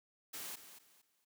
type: noise with echo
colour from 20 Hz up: white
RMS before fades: -45 dBFS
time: 0.33-0.56 s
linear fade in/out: 10 ms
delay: 230 ms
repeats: 3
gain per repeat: -11 dB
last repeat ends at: 1.25 s
effects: high-pass 150 Hz 12 dB/octave